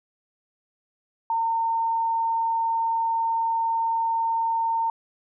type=tone; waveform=sine; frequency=911 Hz; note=A#5; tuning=40 cents flat; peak=-21 dBFS; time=1.3-4.9 s; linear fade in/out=2 ms; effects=none